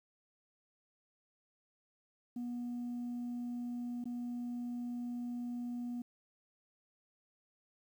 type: tone with dropouts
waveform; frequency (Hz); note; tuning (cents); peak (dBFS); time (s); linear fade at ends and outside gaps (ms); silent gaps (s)
sine; 242; B3; -35; -35; 2.36-6.02; 5; 4.041-4.055
effects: tanh soft clip ceiling -36 dBFS + 11-bit